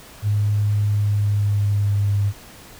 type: tone with pitch glide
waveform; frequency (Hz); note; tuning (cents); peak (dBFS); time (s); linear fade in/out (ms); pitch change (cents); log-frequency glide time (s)
sine; 103.83 to 101.11; G#2 to G#2; 0 to -46; -16; 0.22-2.33; 50; -46; 0.75-2.17
effects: pink hiss -43 dBFS RMS until 2.79 s